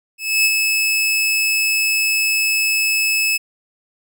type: tone with ADSR envelope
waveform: sawtooth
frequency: 2600 Hz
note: E7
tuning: 24 cents flat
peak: -8 dBFS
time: 0.18-3.38 s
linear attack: 270 ms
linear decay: 42 ms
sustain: -4 dB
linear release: 18 ms
effects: none